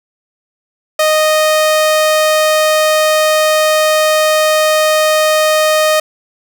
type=tone; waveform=sawtooth; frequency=620 Hz; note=D#5; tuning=6 cents flat; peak=-5 dBFS; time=0.99-6 s; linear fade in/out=5 ms; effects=none